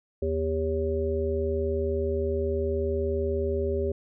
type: harmonic tone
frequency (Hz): 79.7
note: D#2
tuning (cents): +42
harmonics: 1 / 3 / 5 / 7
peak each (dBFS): -29 / -36 / -27 / -33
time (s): 0.22-3.92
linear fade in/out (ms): 5
effects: none